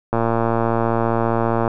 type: click train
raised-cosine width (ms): 1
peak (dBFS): -5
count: 179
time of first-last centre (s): 0.13-1.678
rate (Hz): 115
effects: none